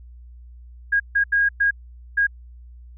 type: tone bursts at uneven times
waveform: sine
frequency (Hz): 1634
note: G#6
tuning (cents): -29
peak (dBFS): -15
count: 5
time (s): 0.92-1 / 1.15-1.24 / 1.32-1.49 / 1.6-1.71 / 2.17-2.27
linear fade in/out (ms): 10
effects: added 60 Hz sine -40 dBFS peak until 2.97 s